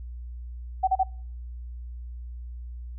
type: tone bursts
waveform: sine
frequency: 758 Hz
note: F#5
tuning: 42 cents sharp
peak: -18 dBFS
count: 3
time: 0.83-1.035 s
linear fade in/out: 10 ms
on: 45 ms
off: 35 ms
effects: noise-tail reverb RT60 0.5 s tail -25 dB re dry + added 60 Hz sine -35 dBFS peak until 2.98 s